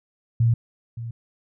sine tone with echo, 116.2 Hz, A#2, 5 cents flat, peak -15 dBFS, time 0.4-0.54 s, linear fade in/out 5 ms, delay 570 ms, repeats 1, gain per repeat -14 dB, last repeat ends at 1.11 s, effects none

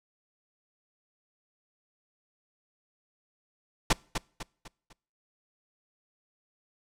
pink noise with echo, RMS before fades -20 dBFS, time 3.9-3.93 s, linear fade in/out 5 ms, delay 250 ms, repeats 4, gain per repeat -8 dB, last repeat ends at 4.93 s, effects noise-tail reverb RT60 0.5 s tail -26 dB re dry + low-pass 8000 Hz 12 dB/octave

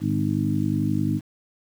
harmonic tone with a mistuned harmonic, 51.3 Hz, G#1, 21 cents flat, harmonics 2 / 3 / 4 / 5 / 6, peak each -27 / -27 / -27 / -27 / -27 dBFS, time 0-1.21 s, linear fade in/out 50 ms, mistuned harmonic 2, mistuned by +51 cents, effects 8-bit

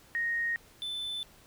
sine / triangle tone pair in turn, 1864.7 / 3520 Hz, A#6 / A7, 0 / 0 cents, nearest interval major seventh, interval 1100 cents, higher second, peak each -28 / -32 dBFS, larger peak first, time 0.15-0.56 / 0.82-1.23 s, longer neither, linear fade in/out 0 ms, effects pink hiss -58 dBFS RMS until 1.46 s

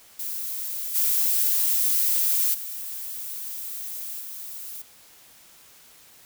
violet noise with level steps, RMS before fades -31 / -22 / -34 / -37 dBFS, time 0.19-4.82 s, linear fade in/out 5 ms, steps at 0.94 / 2.53 / 4.19 s, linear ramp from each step 20 ms, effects white hiss -52 dBFS RMS until 6.25 s

